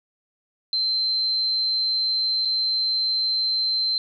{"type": "tone with dropouts", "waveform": "sine", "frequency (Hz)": 4107, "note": "C8", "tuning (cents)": -33, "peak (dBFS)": -20, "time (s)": [0.73, 3.98], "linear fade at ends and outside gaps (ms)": 1, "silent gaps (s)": [2.45, 2.455], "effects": []}